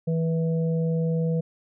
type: harmonic tone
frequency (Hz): 163.4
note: E3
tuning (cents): -15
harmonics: 1 / 3 / 4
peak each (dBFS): -22 / -29 / -41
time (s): 0.07-1.41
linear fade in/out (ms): 10
effects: none